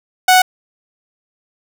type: tone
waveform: sawtooth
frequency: 740 Hz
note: F#5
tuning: in tune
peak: -3 dBFS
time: 0.28-0.42 s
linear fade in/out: 5 ms
effects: none